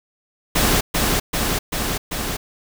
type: noise with echo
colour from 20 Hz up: pink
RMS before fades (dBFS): -17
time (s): 0.55-0.81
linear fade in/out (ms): 10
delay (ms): 390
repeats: 4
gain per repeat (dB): -2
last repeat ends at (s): 2.37
effects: none